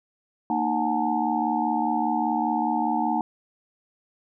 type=tone cluster; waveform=sine; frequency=230.5 / 306.9 / 735 / 834 / 899 Hz; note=A#3 / D#4 / F#5 / G#5 / A5; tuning=-19 / -24 / -12 / +7 / +37 cents; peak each=-28 dBFS; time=0.5-3.21 s; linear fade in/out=2 ms; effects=none